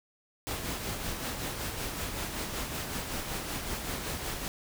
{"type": "noise with tremolo", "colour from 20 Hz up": "pink", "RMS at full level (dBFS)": -34, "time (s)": [0.47, 4.48], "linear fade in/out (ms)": 0, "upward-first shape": "sine", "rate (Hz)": 5.3, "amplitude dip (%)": 40, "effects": []}